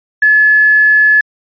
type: tone with quantisation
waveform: sine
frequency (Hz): 1714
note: A6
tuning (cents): -46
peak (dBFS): -5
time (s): 0.22-1.21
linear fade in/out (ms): 5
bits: 5
effects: resampled to 11025 Hz